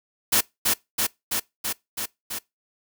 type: noise with echo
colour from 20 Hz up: white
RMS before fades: -19 dBFS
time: 0.32-0.41 s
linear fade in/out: 10 ms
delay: 330 ms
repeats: 6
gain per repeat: -2 dB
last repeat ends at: 2.39 s
effects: noise-tail reverb RT60 0.2 s tail -23 dB re dry